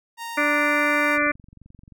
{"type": "tone", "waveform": "sawtooth", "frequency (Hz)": 928, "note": "A#5", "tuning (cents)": -8, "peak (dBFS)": -27, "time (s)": [0.17, 1.19], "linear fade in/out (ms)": 50}
{"type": "harmonic tone", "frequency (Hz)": 293.7, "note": "D4", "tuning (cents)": 0, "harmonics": [1, 2, 4, 5, 6, 7, 8], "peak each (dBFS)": [-26, -26, -26, -26, -26, -26, -26], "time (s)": [0.37, 1.32], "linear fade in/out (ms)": 10}
{"type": "click train", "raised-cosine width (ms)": 5, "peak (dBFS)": -35, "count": 18, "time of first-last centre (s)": [1.18, 1.922], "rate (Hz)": 22.9}
{"effects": []}